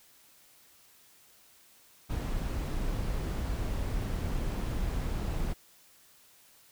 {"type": "noise", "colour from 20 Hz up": "brown", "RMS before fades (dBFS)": -32, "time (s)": [2.09, 5.54], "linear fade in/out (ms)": 20, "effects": ["white hiss -60 dBFS RMS until 6.71 s"]}